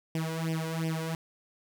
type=tone with flanger; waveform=sawtooth; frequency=161.8 Hz; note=E3; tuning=32 cents flat; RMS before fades=-32 dBFS; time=0.15-1.15 s; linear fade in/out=2 ms; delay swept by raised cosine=0.36 to 2.06 ms; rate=2.8 Hz; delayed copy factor=+1; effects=none